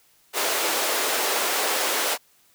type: high-pass noise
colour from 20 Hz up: pink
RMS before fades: -24 dBFS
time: 0.33-2.18 s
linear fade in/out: 50 ms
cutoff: 390 Hz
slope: 24 dB/octave
effects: white hiss -60 dBFS RMS until 2.54 s